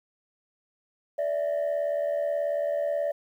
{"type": "tone pair together", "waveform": "sine", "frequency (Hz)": [580.9, 659.3], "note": ["D5", "E5"], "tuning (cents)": [-19, 0], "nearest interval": "major second", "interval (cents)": 219, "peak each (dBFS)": [-24, -28], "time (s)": [1.18, 3.12], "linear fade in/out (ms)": 10, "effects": ["tanh soft clip ceiling -22 dBFS", "10-bit"]}